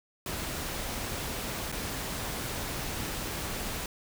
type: noise with dropouts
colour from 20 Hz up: pink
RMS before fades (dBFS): -35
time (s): 0.26-3.86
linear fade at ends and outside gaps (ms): 2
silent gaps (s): 1.718-1.724
effects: none